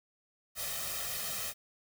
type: noise with comb filter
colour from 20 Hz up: white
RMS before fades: -37 dBFS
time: 0.55-1.54 s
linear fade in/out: 50 ms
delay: 1.6 ms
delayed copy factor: +0.85
effects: none